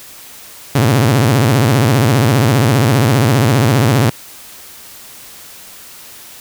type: tone with vibrato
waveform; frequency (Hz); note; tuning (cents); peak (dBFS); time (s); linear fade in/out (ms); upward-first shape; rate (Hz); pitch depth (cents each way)
sawtooth; 123.47; B2; 0; -5; 0.75-4.1; 5; sine; 15; 280
effects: white hiss -36 dBFS RMS until 6.4 s